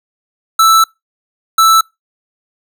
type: tone bursts at uneven times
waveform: square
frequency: 1320 Hz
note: E6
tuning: 2 cents sharp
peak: -6 dBFS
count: 2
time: 0.59-0.84 / 1.58-1.81 s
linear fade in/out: 5 ms
effects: noise-tail reverb RT60 0.2 s tail -26 dB re dry